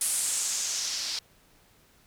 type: noise with low-pass filter sweep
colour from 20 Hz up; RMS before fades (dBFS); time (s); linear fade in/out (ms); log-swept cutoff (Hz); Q
blue; -30; 0.01-1.19; 2; 10000 to 4600; 2.9
effects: pink hiss -61 dBFS RMS until 2.06 s